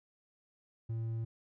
sine tone with hard clipping, 113.5 Hz, A#2, 46 cents flat, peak -35 dBFS, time 0.89-1.25 s, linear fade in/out 10 ms, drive 3 dB, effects none

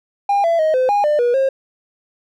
triangle tone with pitch steps, 805 / 671 / 627 / 513 / 818 / 597 / 482.5 / 536 Hz, G5 / E5 / D#5 / C5 / G#5 / D5 / B4 / C5, +46 / +31 / +13 / -34 / -26 / +28 / -40 / +42 cents, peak -10 dBFS, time 0.29-1.49 s, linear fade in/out 5 ms, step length 150 ms, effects tanh soft clip ceiling -7 dBFS

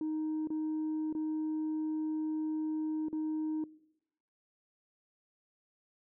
sine tone with dropouts, 311.3 Hz, D#4, 1 cent sharp, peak -30 dBFS, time 0.01-3.64 s, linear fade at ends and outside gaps 2 ms, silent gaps 0.473-0.503 / 1.127-1.15 / 3.085-3.128 s, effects noise-tail reverb RT60 0.9 s tail -22 dB re dry + tanh soft clip ceiling -30 dBFS

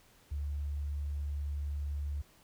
sine tone, 72.3 Hz, D2, 27 cents flat, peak -33 dBFS, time 0.31-2.22 s, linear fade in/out 10 ms, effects pink hiss -63 dBFS RMS until 2.43 s

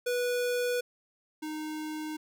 square tone pair in turn, 490 / 308.7 Hz, B4 / D#4, -14 / -14 cents, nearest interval minor sixth, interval 800 cents, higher first, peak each -28 / -35 dBFS, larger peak first, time 0.06-0.81 / 1.42-2.17 s, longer neither, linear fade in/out 10 ms, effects none

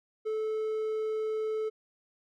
triangle tone, 435.5 Hz, A4, 18 cents flat, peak -27 dBFS, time 0.25-1.7 s, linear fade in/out 20 ms, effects none

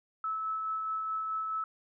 sine tone with tremolo, 1303 Hz, E6, 20 cents flat, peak -30 dBFS, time 0.24-1.64 s, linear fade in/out 2 ms, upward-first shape sine, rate 4.7 Hz, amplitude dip 25%, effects none

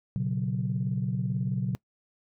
sine chord, B suspended second, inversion none, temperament equal with one note detuned, 120.3 / 138.59 / 185 Hz, B2 / C#3 / F#3, -45 / 0 / 0 cents, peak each -30 dBFS, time 0.16-1.75 s, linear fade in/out 0 ms, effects noise-tail reverb RT60 0.1 s tail -24 dB re dry + tanh soft clip ceiling -18 dBFS

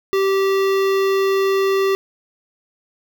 square tone with notch filter, 388.9 Hz, G4, 14 cents flat, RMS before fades -17 dBFS, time 0.13-1.95 s, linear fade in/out 0 ms, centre 8900 Hz, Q 0.61, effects none

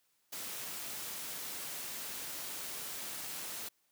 white noise, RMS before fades -42 dBFS, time 0.32-3.69 s, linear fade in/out 10 ms, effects white hiss -75 dBFS RMS until 3.91 s + high-pass 100 Hz 12 dB/octave

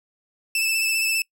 sawtooth tone with vibrato, 2637 Hz, E7, in tune, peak -17 dBFS, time 0.55-1.22 s, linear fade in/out 2 ms, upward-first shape triangle, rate 15 Hz, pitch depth 31 cents each way, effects noise-tail reverb RT60 0.1 s tail -24 dB re dry

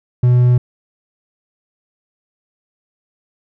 triangle tone, 123.47 Hz, B2, in tune, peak -6 dBFS, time 0.23-0.58 s, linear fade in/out 5 ms, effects none

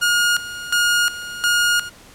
sawtooth tone with tremolo, 1429 Hz, F6, 39 cents sharp, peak -11 dBFS, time 0.01-1.9 s, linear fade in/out 20 ms, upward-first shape square, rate 1.4 Hz, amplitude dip 80%, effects pink hiss -45 dBFS RMS until 2.14 s + low-pass 12000 Hz 12 dB/octave

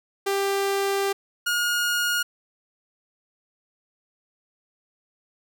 sawtooth tone pair in turn, 395 / 1431.8 Hz, G4 / F6, +13 / +43 cents, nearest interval octave + minor seventh, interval 2230 cents, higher second, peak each -18 dBFS, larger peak neither, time 0.26-1.13 / 1.46-2.23 s, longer first, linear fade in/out 10 ms, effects none

